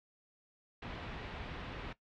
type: low-pass noise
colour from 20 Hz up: pink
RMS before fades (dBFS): -44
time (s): 0.82-1.93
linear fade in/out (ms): 5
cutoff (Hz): 3400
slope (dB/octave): 24
effects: noise-tail reverb RT60 0.1 s tail -17 dB re dry + MP3 96 kbps